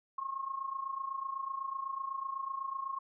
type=tone with amplitude modulation; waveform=sine; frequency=1079 Hz; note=C#6; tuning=47 cents flat; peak=-32 dBFS; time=0.18-2.99 s; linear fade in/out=5 ms; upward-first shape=sine; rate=28 Hz; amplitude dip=75%; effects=none